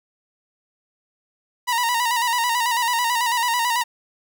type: tone with vibrato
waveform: sawtooth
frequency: 953 Hz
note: A#5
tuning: 38 cents sharp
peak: -15 dBFS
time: 1.67-3.84 s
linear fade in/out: 20 ms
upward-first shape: square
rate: 9.1 Hz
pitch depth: 54 cents each way
effects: none